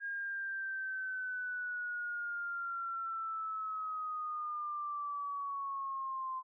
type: linear sweep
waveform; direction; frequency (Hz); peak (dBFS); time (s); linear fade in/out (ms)
sine; down; 1627 to 1035; -36; 0-6.43; 50
effects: none